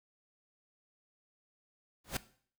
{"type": "noise with exponential growth", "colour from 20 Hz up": "pink", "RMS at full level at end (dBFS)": -30, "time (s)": [2.04, 2.17], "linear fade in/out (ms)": 5, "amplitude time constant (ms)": 28, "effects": ["noise-tail reverb RT60 0.5 s tail -17 dB re dry"]}